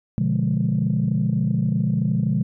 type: chord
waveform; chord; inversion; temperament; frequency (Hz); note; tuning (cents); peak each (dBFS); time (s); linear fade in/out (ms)
sine; B diminished seventh; none; equal; 123.47 / 146.83 / 174.61 / 207.7; B2 / D3 / F3 / Ab3; 0 / 0 / 0 / 0; -23; 0.18-2.43; 0
effects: tanh soft clip ceiling -11 dBFS